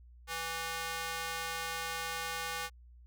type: tone with high-pass filter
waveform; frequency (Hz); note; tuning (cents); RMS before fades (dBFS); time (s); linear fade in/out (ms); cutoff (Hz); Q
square; 164.81; E3; 0; -38; 0.27-2.7; 50; 1100; 0.86
effects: added 60 Hz sine -53 dBFS peak until 3.06 s